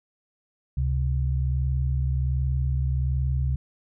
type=tone pair together; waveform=sine; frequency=69.3 / 130.6 Hz; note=C#2 / C3; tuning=0 / -3 cents; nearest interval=major seventh; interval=1097 cents; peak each=-23 / -26 dBFS; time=0.77-3.56 s; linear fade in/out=5 ms; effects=none